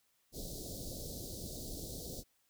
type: band-stop noise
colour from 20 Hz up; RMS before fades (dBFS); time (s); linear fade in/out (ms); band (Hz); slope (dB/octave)
pink; -44; 0.32-2.24; 50; 640 to 3900; 48
effects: white hiss -75 dBFS RMS until 2.49 s